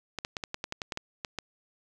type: clicks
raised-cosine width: 0.2 ms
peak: -16 dBFS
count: 12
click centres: 0.187 / 0.249 / 0.368 / 0.438 / 0.544 / 0.641 / 0.724 / 0.818 / 0.922 / 0.974 / 1.248 / 1.387 s
effects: none